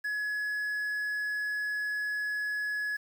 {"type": "tone with quantisation", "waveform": "triangle", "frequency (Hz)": 1691, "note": "G#6", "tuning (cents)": 31, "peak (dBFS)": -28, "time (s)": [0.04, 2.97], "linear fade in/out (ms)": 10, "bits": 9, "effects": []}